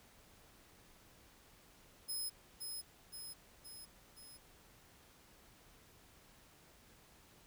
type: tone with echo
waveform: 5% pulse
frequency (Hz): 5120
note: D#8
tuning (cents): +49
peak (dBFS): -33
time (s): 2.08-2.3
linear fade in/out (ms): 20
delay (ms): 520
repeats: 4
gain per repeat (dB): -4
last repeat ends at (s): 4.38
effects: pink hiss -64 dBFS RMS until 7.46 s